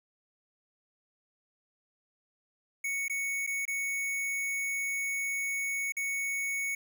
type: tone with dropouts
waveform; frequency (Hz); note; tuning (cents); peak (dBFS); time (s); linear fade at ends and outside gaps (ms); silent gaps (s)
square; 2221; C#7; +3; -31; 2.84-6.75; 5; 3.082-3.097 / 3.466-3.473 / 3.654-3.678 / 5.922-5.967
effects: none